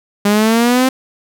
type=exponential sweep; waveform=sawtooth; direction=up; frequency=201.9 to 263.6 Hz; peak=-6 dBFS; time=0.25-0.89 s; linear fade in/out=5 ms; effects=none